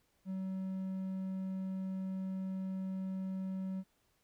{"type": "tone", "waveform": "triangle", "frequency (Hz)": 189.4, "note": "F#3", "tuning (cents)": 41, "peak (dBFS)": -34, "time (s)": [0.25, 3.84], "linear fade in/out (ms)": 50, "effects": ["pink hiss -75 dBFS RMS until 4.23 s"]}